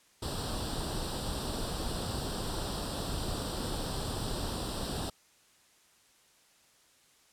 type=noise with comb filter; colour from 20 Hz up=pink; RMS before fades=-35 dBFS; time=0.22-5.1 s; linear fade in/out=5 ms; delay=0.23 ms; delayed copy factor=+0.8; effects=white hiss -64 dBFS RMS until 7.32 s + low-pass 10000 Hz 12 dB/octave